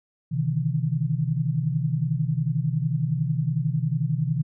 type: tone cluster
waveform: sine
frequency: 128.1 / 150.8 / 161.8 Hz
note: C3 / D3 / E3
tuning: -36 / +46 / -32 cents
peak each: -26 dBFS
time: 0.31-4.43 s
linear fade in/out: 20 ms
effects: none